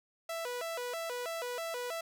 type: tone with vibrato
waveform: sawtooth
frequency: 570 Hz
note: C#5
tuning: 48 cents sharp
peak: -32 dBFS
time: 0.29-2.01 s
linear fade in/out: 5 ms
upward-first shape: square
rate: 3.1 Hz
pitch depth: 260 cents each way
effects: none